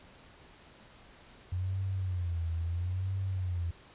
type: tone with vibrato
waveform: sine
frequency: 89.1 Hz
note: F2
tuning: 35 cents sharp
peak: -30 dBFS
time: 1.52-3.71 s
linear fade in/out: 5 ms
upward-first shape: sine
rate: 0.75 Hz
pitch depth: 130 cents each way
effects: pink hiss -56 dBFS RMS until 3.94 s + resampled to 8000 Hz